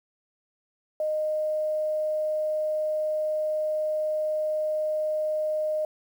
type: tone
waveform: sine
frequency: 616 Hz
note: D#5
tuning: 17 cents flat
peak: -24 dBFS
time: 1-5.85 s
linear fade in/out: 2 ms
effects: 9-bit